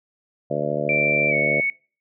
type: harmonic tone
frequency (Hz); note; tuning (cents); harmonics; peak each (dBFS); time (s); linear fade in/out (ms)
73.8; D2; +9; 2 / 3 / 4 / 5 / 6 / 7 / 8 / 9; -30 / -32 / -32 / -32 / -31 / -28 / -26 / -30; 0.5-1.61; 10
type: tone with pitch glide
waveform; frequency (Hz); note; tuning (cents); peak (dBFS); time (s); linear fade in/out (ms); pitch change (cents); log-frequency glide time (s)
sine; 2349 to 2217; D7 to C#7; 0 to 0; -19; 0.89-1.7; 2; -100; 1.29-1.35
effects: noise-tail reverb RT60 0.4 s tail -25 dB re dry